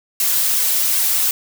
blue noise with flanger, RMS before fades -17 dBFS, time 0.2-1.31 s, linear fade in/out 2 ms, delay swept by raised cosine 1.8 to 6 ms, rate 2.6 Hz, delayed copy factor +0.8, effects none

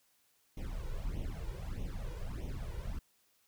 brown noise with flanger, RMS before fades -39 dBFS, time 0.57-2.99 s, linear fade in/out 5 ms, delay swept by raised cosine 0.32 to 2.12 ms, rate 1.6 Hz, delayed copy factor +0.9, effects white hiss -72 dBFS RMS until 3.47 s

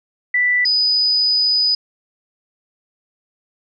sine tone pair in turn, 1975.5 / 4978 Hz, B6 / D#8, 0 / 0 cents, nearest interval octave + major third, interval 1600 cents, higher second, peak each -13 dBFS, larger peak neither, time 0.34-0.65 / 0.65-1.75 s, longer second, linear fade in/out 5 ms, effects none

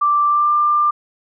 sine tone with pitch glide, 1174.7 to 1191.1 Hz, D6 to D6, 0 to +24 cents, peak -12 dBFS, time 0.01-0.91 s, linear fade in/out 10 ms, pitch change +24 cents, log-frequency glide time 0.27-0.52 s, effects none

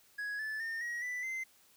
triangle tone with pitch steps, 1668 / 1741.8 / 1819 / 1899.5 / 1983.6 / 2071 Hz, G#6 / A6 / A#6 / A#6 / B6 / C7, +7 / -18 / -43 / +32 / +7 / -18 cents, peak -34 dBFS, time 0.18-1.44 s, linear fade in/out 10 ms, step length 210 ms, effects white hiss -65 dBFS RMS until 1.76 s

